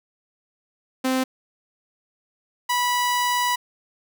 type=tone pair in turn; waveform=sawtooth; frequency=259.8 / 980.9 Hz; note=C4 / B5; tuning=-12 / -12 cents; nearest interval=octave + major seventh; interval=2300 cents; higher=second; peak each=-16 dBFS; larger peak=neither; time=1.04-1.24 / 2.69-3.56 s; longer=second; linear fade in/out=10 ms; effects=none